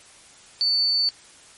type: tone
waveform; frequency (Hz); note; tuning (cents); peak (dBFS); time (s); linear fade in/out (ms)
sine; 4500; C#8; +25; -18; 0.61-1.09; 0
effects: white hiss -49 dBFS RMS until 1.57 s + MP3 48 kbps